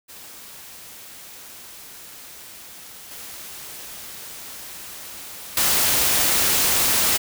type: noise with level steps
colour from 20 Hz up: white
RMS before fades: -41 / -37 / -19 dBFS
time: 0.08-7.18 s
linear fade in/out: 20 ms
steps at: 3.11 / 5.57 s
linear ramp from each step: 2 ms
effects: none